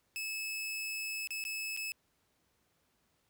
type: tone with dropouts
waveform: sawtooth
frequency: 2600 Hz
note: E7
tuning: 24 cents flat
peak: -33 dBFS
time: 0.16-1.92 s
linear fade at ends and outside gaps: 0 ms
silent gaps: 1.273-1.306 / 1.44-1.451 / 1.765-1.773 s
effects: pink hiss -75 dBFS RMS until 3.29 s + high-pass 60 Hz 12 dB/octave